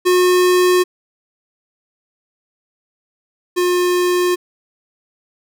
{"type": "tone pair in turn", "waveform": "square", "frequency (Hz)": [362, 357.6], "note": ["F#4", "F4"], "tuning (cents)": [-38, 41], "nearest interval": "unison", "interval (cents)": 21, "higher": "first", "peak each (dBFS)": [-11, -14], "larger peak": "first", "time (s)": [[0.05, 0.84], [3.56, 4.36]], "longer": "second", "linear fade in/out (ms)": 20, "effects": []}